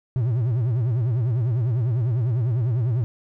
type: tone with vibrato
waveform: triangle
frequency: 119.4 Hz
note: A#2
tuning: 42 cents sharp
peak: -17 dBFS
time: 0.16-3.04 s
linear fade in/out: 0 ms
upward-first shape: sine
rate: 10 Hz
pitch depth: 190 cents each way
effects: none